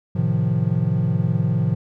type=chord; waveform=triangle; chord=F dominant seventh; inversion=first; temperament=equal; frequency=110 / 130.81 / 155.56 / 174.61 Hz; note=A2 / C3 / Eb3 / F3; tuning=0 / 0 / 0 / 0 cents; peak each=-21 dBFS; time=0.15-1.75 s; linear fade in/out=10 ms; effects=none